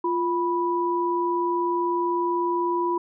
sine tone pair together, 347.9 / 984 Hz, F4 / B5, -7 / -7 cents, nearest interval octave + tritone, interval 1800 cents, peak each -24 dBFS, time 0.04-2.98 s, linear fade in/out 5 ms, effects none

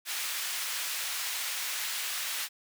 pink high-pass noise, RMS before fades -34 dBFS, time 0.05-2.49 s, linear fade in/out 50 ms, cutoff 1800 Hz, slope 12 dB/octave, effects none

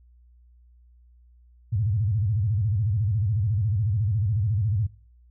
sine tone with vibrato, 103.83 Hz, G#2, in tune, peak -21 dBFS, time 1.72-4.87 s, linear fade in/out 10 ms, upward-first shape square, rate 14 Hz, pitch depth 180 cents each way, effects noise-tail reverb RT60 0.4 s tail -20 dB re dry + added 60 Hz sine -52 dBFS peak until 5.3 s

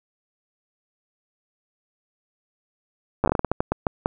slowing click train, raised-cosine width 1 ms, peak -6 dBFS, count 14, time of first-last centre 3.24-4.059 s, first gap 9 ms, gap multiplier 1.29, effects none

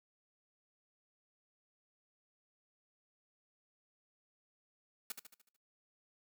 white noise with echo, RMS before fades -41 dBFS, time 5.1-5.12 s, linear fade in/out 2 ms, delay 74 ms, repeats 6, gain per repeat -6 dB, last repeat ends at 5.564 s, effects noise-tail reverb RT60 0.2 s tail -21 dB re dry + high-pass 200 Hz 12 dB/octave

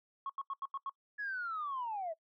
sine tone bursts, 1096 Hz, C#6, 20 cents flat, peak -35 dBFS, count 6, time 0.26-0.895 s, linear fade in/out 2 ms, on 35 ms, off 85 ms
sine linear sweep, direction down, 1708 to 622.3 Hz, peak -35 dBFS, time 1.18-2.14 s, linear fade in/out 20 ms
effects noise-tail reverb RT60 0.1 s tail -22 dB re dry + tanh soft clip ceiling -31 dBFS

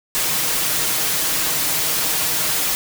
white noise with comb filter, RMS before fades -20 dBFS, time 0.15-2.75 s, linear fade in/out 0 ms, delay 6.4 ms, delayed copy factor +0.6, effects none

